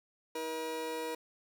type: tone pair together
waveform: 30% pulse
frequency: 319.3 / 478.9 Hz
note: D#4 / A#4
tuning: +45 / +47 cents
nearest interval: perfect fifth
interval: 702 cents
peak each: -40 / -34 dBFS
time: 0.35-1.15 s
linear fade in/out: 5 ms
effects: none